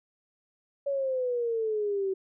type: exponential sweep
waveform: sine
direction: down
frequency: 566 to 378.5 Hz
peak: -26 dBFS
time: 0.86-2.14 s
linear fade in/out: 10 ms
effects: none